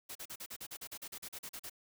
white noise bursts, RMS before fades -45 dBFS, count 16, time 0.09-1.698 s, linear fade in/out 10 ms, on 63 ms, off 40 ms, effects none

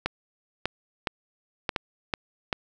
clicks, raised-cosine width 0.3 ms, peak -9 dBFS, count 7, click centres 0.06 / 0.656 / 1.072 / 1.692 / 1.762 / 2.138 / 2.528 s, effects none

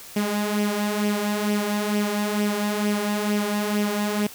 sawtooth tone with flanger, 207.7 Hz, G#3, in tune, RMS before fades -24 dBFS, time 0.16-4.27 s, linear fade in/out 5 ms, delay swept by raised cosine 0.35 to 3.75 ms, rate 2.2 Hz, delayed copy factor +0.55, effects white hiss -42 dBFS RMS until 4.34 s

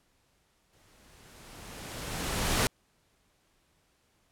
pink noise with exponential growth, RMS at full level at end -25 dBFS, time 0.73-2.67 s, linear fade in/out 1 ms, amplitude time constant 420 ms, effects pink hiss -70 dBFS RMS until 4.31 s + low-pass 12000 Hz 12 dB/octave

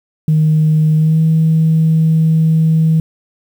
sine tone with pitch glide, 155.56 to 160.03 Hz, D#3 to D#3, 0 to +49 cents, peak -7 dBFS, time 0.28-3 s, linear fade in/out 2 ms, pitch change +49 cents, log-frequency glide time 0.96-1.2 s, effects tanh soft clip ceiling -4 dBFS + 7-bit

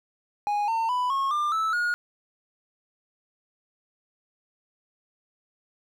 triangle tone with pitch steps, 826 / 906 / 993.7 / 1089.9 / 1195.4 / 1311.2 / 1438.1 Hz, G#5 / A#5 / B5 / C#6 / D6 / E6 / F#6, -10 / -50 / +10 / -30 / +30 / -10 / -50 cents, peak -21 dBFS, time 0.47-1.94 s, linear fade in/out 0 ms, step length 210 ms, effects none

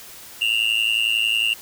triangle tone with amplitude modulation, 2794 Hz, F7, in tune, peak -12 dBFS, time 0.41-1.54 s, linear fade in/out 10 ms, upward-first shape sine, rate 111 Hz, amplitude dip 95%, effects white hiss -41 dBFS RMS until 1.61 s

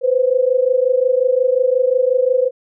sine tone pair together, 497.7 / 523.3 Hz, B4 / C5, +13 / 0 cents, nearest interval minor second, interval 87 cents, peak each -15 dBFS, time 0.01-2.51 s, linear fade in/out 50 ms, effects none

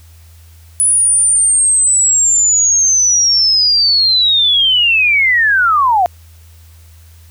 sine linear sweep, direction down, 9956 to 684 Hz, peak -8 dBFS, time 0.8-6.06 s, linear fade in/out 0 ms, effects added 82 Hz sine -38 dBFS peak until 7.3 s + white hiss -49 dBFS RMS until 7.3 s

